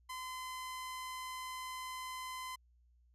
sawtooth tone, 1025 Hz, C6, 36 cents flat, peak -38 dBFS, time 0.09-2.56 s, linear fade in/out 10 ms, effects added 60 Hz sine -65 dBFS peak until 3.14 s + resampled to 32000 Hz

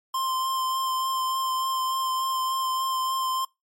square tone with vibrato, 1046.5 Hz, C6, in tune, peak -25 dBFS, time 0.14-3.45 s, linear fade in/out 5 ms, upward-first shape sine, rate 3.4 Hz, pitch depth 14 cents each way, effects noise-tail reverb RT60 0.2 s tail -24 dB re dry + MP3 64 kbps

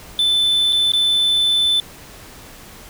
triangle tone with dropouts, 3520 Hz, A7, in tune, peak -12 dBFS, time 0.19-1.8 s, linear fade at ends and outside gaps 1 ms, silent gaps 0.725-0.729 / 0.919-0.935 s, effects pink hiss -40 dBFS RMS until 2.89 s

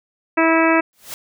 harmonic tone, 325.9 Hz, E4, 20 cents flat, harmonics 1 / 2 / 3 / 4 / 5 / 6 / 7 / 8, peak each -16 / -19 / -21 / -22 / -23 / -24 / -24 / -25 dBFS, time 0.37-0.81 s, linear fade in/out 10 ms
white noise with exponential growth, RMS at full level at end -27 dBFS, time 0.93-1.14 s, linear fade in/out 0 ms, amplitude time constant 45 ms
effects none

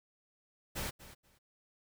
pink noise with echo, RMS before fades -38 dBFS, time 0.75-0.91 s, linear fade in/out 20 ms, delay 240 ms, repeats 2, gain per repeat -15 dB, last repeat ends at 1.39 s, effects none

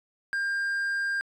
triangle tone, 1600 Hz, G6, 35 cents sharp, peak -24 dBFS, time 0.33-1.21 s, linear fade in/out 0 ms, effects resampled to 24000 Hz

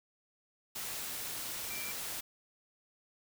sine tone in noise, 2349 Hz, D7, in tune, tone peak -43 dBFS, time 1.7-1.92 s, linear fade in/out 10 ms, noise white, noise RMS -40 dBFS, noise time 0.75-2.21 s, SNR -6 dB, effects none

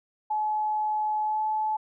sine tone with pitch glide, 854 to 862.9 Hz, G#5 to A5, +48 to -34 cents, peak -24 dBFS, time 0.3-1.77 s, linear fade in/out 10 ms, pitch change +18 cents, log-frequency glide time 1.23-1.42 s, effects none

